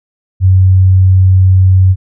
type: tone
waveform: sine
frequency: 93.7 Hz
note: F#2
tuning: 22 cents sharp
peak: -3 dBFS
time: 0.4-1.96 s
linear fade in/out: 50 ms
effects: none